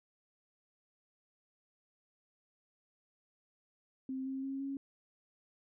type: tone with pitch steps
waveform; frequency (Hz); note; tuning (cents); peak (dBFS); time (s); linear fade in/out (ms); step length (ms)
sine; 263 / 266.8 / 270.7 / 274.6; C4 / C4 / C#4 / C#4; +9 / +34 / -41 / -16; -36; 4.09-4.77; 2; 170
effects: none